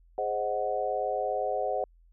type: chord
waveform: sine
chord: Ab dominant seventh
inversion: none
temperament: equal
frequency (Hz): 415.3 / 523.3 / 622.3 / 740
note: Ab4 / C5 / Eb5 / Gb5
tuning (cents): 0 / 0 / 0 / 0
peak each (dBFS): -35 / -32 / -33 / -31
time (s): 0.18-1.84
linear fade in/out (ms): 2
effects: added 42 Hz sine -56 dBFS peak until 2.12 s